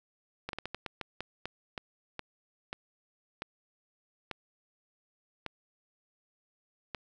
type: slowing click train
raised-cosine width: 0.3 ms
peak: -20 dBFS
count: 16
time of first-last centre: 0.49-6.947 s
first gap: 42 ms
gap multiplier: 1.29
effects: none